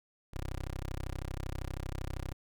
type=tone; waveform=15% pulse; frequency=32.7 Hz; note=C1; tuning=in tune; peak=-30 dBFS; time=0.33-2.33 s; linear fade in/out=10 ms; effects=none